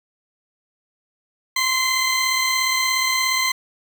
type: tone pair together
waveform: 20% pulse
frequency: 1046.5 / 2056 Hz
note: C6 / C7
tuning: 0 / -31 cents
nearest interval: octave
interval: 1169 cents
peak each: -17 / -15 dBFS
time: 1.56-3.52 s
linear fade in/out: 5 ms
effects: 7-bit